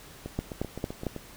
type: two click trains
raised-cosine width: 2 ms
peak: -15 / -22 dBFS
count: 4 / 8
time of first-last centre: 0.39-1.067 / 0.26-1.163 s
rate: 4.43 / 7.75 Hz
effects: pink hiss -49 dBFS RMS until 1.36 s